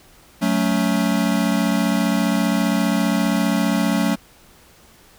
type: chord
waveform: square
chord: F# minor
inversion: none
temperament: equal with one note detuned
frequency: 185 / 220 / 280.2 Hz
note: F#3 / A3 / C#4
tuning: 0 / 0 / +19 cents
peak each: -22 / -21 / -23 dBFS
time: 0.41-4.16 s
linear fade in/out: 20 ms
effects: pink hiss -50 dBFS RMS until 5.18 s